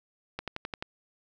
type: click train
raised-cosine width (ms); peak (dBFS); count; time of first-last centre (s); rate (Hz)
0.3; -18; 6; 0.39-0.825; 11.5
effects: none